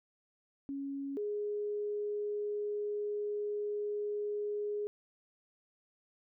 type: tone pair in turn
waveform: sine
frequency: 277.2 / 415.3 Hz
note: C#4 / G#4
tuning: 0 / 0 cents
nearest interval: perfect fifth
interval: 700 cents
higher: second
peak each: -36 / -33 dBFS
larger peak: second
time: 0.69-1.17 / 1.17-4.87 s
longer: second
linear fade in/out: 0 ms
effects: none